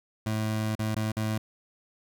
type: tone with dropouts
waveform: 25% pulse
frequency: 108.8 Hz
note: A2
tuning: 19 cents flat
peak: -23 dBFS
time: 0.26-1.38 s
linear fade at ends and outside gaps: 5 ms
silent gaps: 0.753-0.792 / 0.948-0.962 / 1.119-1.167 s
effects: none